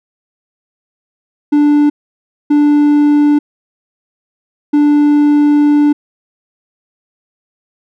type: tone bursts at uneven times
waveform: triangle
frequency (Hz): 293.7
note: D4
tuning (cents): 0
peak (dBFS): -4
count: 3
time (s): 1.52-1.9 / 2.5-3.39 / 4.73-5.93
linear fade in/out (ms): 10
effects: none